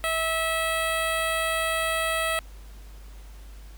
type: tone with notch filter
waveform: 10% pulse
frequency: 650 Hz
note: E5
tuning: 24 cents flat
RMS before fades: -26 dBFS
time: 0.04-2.39 s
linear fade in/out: 0 ms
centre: 5300 Hz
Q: 1.2
effects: added 50 Hz sine -41 dBFS peak until 3.77 s + pink hiss -54 dBFS RMS until 3.77 s